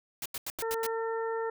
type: noise bursts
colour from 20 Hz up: white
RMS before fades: -36 dBFS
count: 6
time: 0.22-0.867 s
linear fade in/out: 2 ms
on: 37 ms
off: 85 ms
type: clicks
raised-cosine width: 1 ms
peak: -29 dBFS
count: 2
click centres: 0.588 / 0.591 s
type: harmonic tone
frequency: 452.6 Hz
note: A4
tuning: 49 cents sharp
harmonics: 1 / 2 / 3 / 4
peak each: -31 / -37 / -41 / -43 dBFS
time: 0.62-1.5 s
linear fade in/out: 5 ms
effects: none